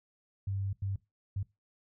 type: tone bursts at uneven times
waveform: sine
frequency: 98 Hz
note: G2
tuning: in tune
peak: -31 dBFS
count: 3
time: 0.47-0.73 / 0.82-0.96 / 1.36-1.43 s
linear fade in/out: 5 ms
effects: noise-tail reverb RT60 0.2 s tail -18 dB re dry

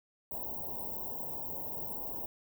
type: band-stop noise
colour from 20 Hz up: white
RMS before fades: -39 dBFS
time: 0.31-2.26 s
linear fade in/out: 2 ms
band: 1000 to 15000 Hz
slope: 96 dB/octave
effects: none

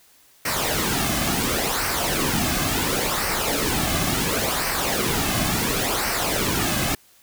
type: noise with flanger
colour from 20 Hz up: pink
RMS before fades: -23 dBFS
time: 0.45-6.95 s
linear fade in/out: 5 ms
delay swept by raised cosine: 0.28 to 2.18 ms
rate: 0.71 Hz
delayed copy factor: -0.6
effects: white hiss -55 dBFS RMS until 7.22 s

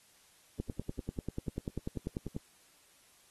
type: click train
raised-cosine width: 3 ms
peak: -22 dBFS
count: 19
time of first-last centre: 0.6-2.365 s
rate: 10.2 Hz
effects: white hiss -64 dBFS RMS until 3.3 s + AAC 32 kbps

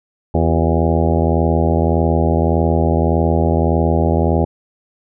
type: harmonic tone with a mistuned harmonic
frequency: 81.7 Hz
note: E2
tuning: 15 cents flat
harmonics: 1 / 2 / 3 / 4 / 5 / 6 / 7 / 8 / 9 / 10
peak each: -16 / -19 / -21 / -22 / -23 / -24 / -24 / -25 / -26 / -26 dBFS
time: 0.34-4.45 s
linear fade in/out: 5 ms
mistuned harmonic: 4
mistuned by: +77 cents
effects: none

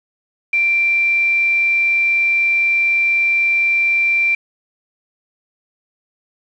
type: tone with quantisation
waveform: sine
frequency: 2357 Hz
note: D7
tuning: 6 cents sharp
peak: -12 dBFS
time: 0.53-4.35 s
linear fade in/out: 5 ms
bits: 5
effects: low-pass 4000 Hz 12 dB/octave

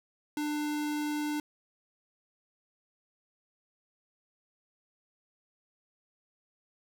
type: tone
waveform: square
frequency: 298.2 Hz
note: D4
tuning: 27 cents sharp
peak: -31 dBFS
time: 0.37-1.4 s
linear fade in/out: 2 ms
effects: none

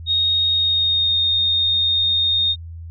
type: tone with pitch glide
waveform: sine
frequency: 3729 to 3686 Hz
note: A#7 to A#7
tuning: 0 to -20 cents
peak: -15 dBFS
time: 0.06-2.56 s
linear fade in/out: 50 ms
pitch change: -20 cents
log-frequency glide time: 0.5-1.18 s
effects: added 83 Hz sine -31 dBFS peak until 2.9 s

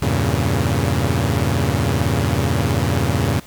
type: chord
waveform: sawtooth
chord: E diminished seventh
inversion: none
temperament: equal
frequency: 82.41 / 98 / 116.54 / 138.59 Hz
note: E2 / G2 / Bb2 / Db3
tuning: 0 / 0 / 0 / 0 cents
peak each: -18 dBFS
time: 0.02-3.4 s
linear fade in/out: 5 ms
effects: pink hiss -43 dBFS RMS until 3.46 s

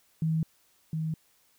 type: tone pair in turn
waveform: sine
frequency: 160 / 158.71 Hz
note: D#3 / D#3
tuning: +49 / +35 cents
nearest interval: unison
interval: 14 cents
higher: first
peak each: -24 / -28 dBFS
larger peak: first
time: 0.22-0.43 / 0.93-1.14 s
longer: neither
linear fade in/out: 2 ms
effects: white hiss -66 dBFS RMS until 1.58 s

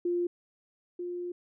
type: tone pair in turn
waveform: sine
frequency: 350 / 353.2 Hz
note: F4 / F4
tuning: +4 / +20 cents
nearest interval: unison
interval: 16 cents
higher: second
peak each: -26 / -33 dBFS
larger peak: first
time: 0.05-0.27 / 0.99-1.32 s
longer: second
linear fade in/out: 5 ms
effects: none

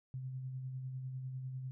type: tone with tremolo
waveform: sine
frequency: 130 Hz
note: C3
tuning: 11 cents flat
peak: -38 dBFS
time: 0.14-1.71 s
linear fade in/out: 0 ms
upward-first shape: sine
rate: 10 Hz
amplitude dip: 35%
effects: none

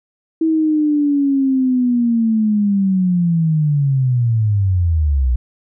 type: linear sweep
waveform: sine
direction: down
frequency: 324.5 to 59 Hz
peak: -12 dBFS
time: 0.41-5.36 s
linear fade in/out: 5 ms
effects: none

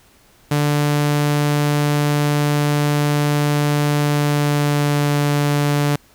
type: tone with pitch glide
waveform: sawtooth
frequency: 146.83 to 145.4 Hz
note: D3 to D3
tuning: 0 to -17 cents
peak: -11 dBFS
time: 0.51-5.96 s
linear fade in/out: 5 ms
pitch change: -17 cents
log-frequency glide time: 3.97-5.19 s
effects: pink hiss -52 dBFS RMS until 6.14 s

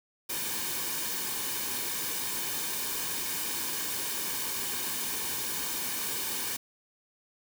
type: noise with comb filter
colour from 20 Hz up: white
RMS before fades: -33 dBFS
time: 0.29-6.57 s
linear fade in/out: 10 ms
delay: 1.5 ms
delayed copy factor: -0.6
effects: none

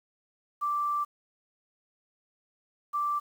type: tone pair in turn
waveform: sine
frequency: 1173 / 1173 Hz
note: D6 / D6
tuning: -2 / -2 cents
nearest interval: unison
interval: 0 cents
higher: neither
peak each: -26 dBFS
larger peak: neither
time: 0.61-1.05 / 2.93-3.2 s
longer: first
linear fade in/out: 20 ms
effects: 9-bit

